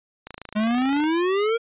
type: click train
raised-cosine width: 0.3 ms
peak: -20 dBFS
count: 22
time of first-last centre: 0.27-1.039 s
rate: 27.3 Hz
type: exponential sweep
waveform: square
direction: up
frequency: 207.7 to 470 Hz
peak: -20 dBFS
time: 0.55-1.58 s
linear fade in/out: 20 ms
effects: resampled to 8000 Hz